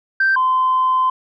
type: tone pair in turn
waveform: sine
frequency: 1565 / 1030.7 Hz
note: G6 / C6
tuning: -3 / -26 cents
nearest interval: perfect fifth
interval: 723 cents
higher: first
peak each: -11 / -12 dBFS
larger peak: first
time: 0.2-0.36 / 0.36-1.1 s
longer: second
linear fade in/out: 5 ms
effects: tanh soft clip ceiling -9 dBFS